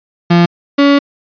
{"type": "tone pair in turn", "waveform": "35% pulse", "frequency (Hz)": [172.3, 282.7], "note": ["F3", "C#4"], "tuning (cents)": [-23, 34], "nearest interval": "major sixth", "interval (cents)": 857, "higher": "second", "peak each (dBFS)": -4, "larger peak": "neither", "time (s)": [[0.3, 0.46], [0.78, 0.99]], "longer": "second", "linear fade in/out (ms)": 10, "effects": ["resampled to 11025 Hz"]}